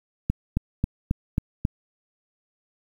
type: click train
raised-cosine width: 5 ms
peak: -9 dBFS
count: 6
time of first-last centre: 0.3-1.651 s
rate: 3.7 Hz
effects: 8-bit